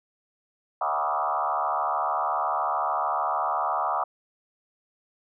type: tone with frequency modulation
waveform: sine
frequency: 970 Hz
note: B5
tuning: 31 cents flat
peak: -23 dBFS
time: 0.81-4.04 s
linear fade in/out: 5 ms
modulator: 73.6 Hz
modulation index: 4.3
effects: none